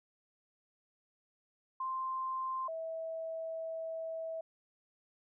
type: tone pair in turn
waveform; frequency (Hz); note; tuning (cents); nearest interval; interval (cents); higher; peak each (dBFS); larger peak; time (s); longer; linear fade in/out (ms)
sine; 1046.5 / 650.2; C6 / E5; 0 / -24; minor sixth; 824; first; -34 / -37; first; 1.8-2.68 / 2.68-4.41; second; 5
effects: none